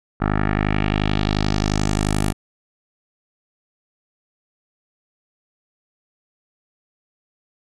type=tone with low-pass filter sweep; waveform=10% pulse; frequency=51.4 Hz; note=G#1; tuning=17 cents flat; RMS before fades=-20 dBFS; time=0.2-2.33 s; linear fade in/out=20 ms; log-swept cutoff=1400 to 11000 Hz; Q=2.2; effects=none